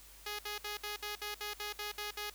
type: tone bursts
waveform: 5% pulse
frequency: 416.6 Hz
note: G#4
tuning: 5 cents sharp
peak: -27 dBFS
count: 11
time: 0.26-2.3 s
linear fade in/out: 5 ms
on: 130 ms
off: 61 ms
effects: added 50 Hz sine -59 dBFS peak until 2.34 s + white hiss -57 dBFS RMS until 2.34 s